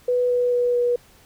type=tone with pitch steps; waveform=sine; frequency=493.9 / 490.8 / 487.7 / 484.6 Hz; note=B4 / B4 / B4 / B4; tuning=0 / -11 / -22 / -33 cents; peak=-17 dBFS; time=0.08-0.96 s; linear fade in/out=5 ms; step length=220 ms; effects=pink hiss -53 dBFS RMS until 1.25 s